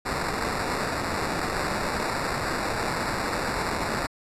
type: noise with sample-and-hold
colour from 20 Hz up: violet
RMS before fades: -28 dBFS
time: 0.05-4.07 s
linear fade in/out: 10 ms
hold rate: 3150 Hz
effects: low-pass 10000 Hz 12 dB/octave